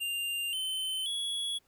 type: tone with pitch steps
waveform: square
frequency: 2794 / 3065 / 3361 Hz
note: F7 / G7 / G#7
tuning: 0 / -40 / +20 cents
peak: -32 dBFS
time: 0-1.59 s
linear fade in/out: 20 ms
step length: 530 ms
effects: pink hiss -70 dBFS RMS until 1.67 s